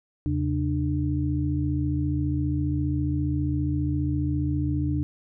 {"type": "tone cluster", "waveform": "sine", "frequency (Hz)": [80.4, 135.2, 297.7], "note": ["E2", "C#3", "D4"], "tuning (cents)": [-43, -43, 24], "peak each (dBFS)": -27, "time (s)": [0.26, 5.03], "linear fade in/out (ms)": 0, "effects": []}